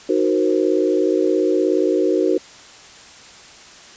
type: chord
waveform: sine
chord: C half-diminished seventh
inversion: first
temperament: equal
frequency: 311.1 / 370 / 466.2 / 523.3 Hz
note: Eb4 / Gb4 / Bb4 / C5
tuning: 0 / 0 / 0 / 0 cents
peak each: -20 / -18 / -21 / -23 dBFS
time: 0.09-2.38 s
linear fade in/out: 5 ms
effects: white hiss -42 dBFS RMS until 3.96 s + resampled to 16000 Hz